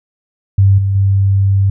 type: tone with level steps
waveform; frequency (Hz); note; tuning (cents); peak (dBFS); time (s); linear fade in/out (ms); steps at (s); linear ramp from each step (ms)
sine; 98; G2; 0; -5 / -11 / -8; 0.58-1.7; 5; 0.78 / 0.95; 5
effects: none